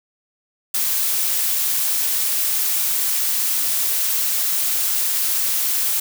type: noise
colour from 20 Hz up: blue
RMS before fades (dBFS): -20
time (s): 0.74-6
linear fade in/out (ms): 5
effects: none